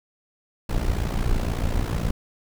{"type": "noise with amplitude modulation", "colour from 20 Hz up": "brown", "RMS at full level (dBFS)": -20, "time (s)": [0.69, 2.11], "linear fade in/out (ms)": 5, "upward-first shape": "sine", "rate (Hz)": 58.2, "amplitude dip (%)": 75, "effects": []}